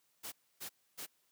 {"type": "noise bursts", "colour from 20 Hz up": "white", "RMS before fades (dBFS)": -44, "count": 3, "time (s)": [0.23, 1.066], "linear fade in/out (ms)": 20, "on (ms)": 92, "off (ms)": 280, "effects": ["white hiss -75 dBFS RMS until 1.31 s", "high-pass 100 Hz 12 dB/octave"]}